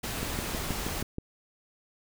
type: noise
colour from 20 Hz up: pink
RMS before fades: -34 dBFS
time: 0.03-1.03 s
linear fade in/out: 10 ms
type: click train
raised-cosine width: 3 ms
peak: -20 dBFS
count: 7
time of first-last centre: 0.23-1.184 s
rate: 6.29 Hz
effects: none